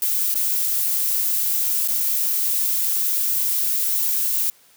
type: noise with dropouts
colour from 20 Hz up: violet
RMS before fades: -21 dBFS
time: 0.02-4.5 s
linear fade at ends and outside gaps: 1 ms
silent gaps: 0.342-0.355 / 1.876-1.884 s
effects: white hiss -54 dBFS RMS until 4.76 s + high-pass 100 Hz 12 dB/octave